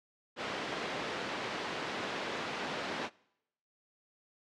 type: band-pass noise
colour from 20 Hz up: pink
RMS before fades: -38 dBFS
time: 0.36-3.1 s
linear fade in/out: 50 ms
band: 280 to 3600 Hz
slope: 12 dB/octave
effects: noise-tail reverb RT60 0.8 s tail -24 dB re dry + low-pass 7000 Hz 12 dB/octave